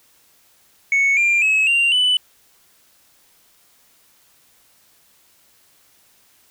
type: tone with pitch steps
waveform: sine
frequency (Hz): 2214 / 2387 / 2573 / 2773 / 2990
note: C#7 / D7 / E7 / F7 / F#7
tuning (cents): -3 / +28 / -43 / -13 / +17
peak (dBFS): -11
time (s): 0.92-2.17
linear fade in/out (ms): 2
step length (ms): 250
effects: tanh soft clip ceiling -12 dBFS + white hiss -56 dBFS RMS until 6.5 s